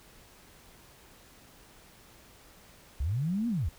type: linear two-way sweep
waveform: sine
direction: up then down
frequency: 57.6 to 244.4 to 57.6 Hz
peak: -27 dBFS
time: 3-3.69 s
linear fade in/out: 5 ms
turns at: 3.48 s
effects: pink hiss -56 dBFS RMS until 3.78 s